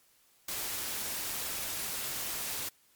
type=noise; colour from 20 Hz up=white; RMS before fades=-36 dBFS; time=0.48-2.69 s; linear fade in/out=5 ms; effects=white hiss -66 dBFS RMS until 2.95 s + MP3 96 kbps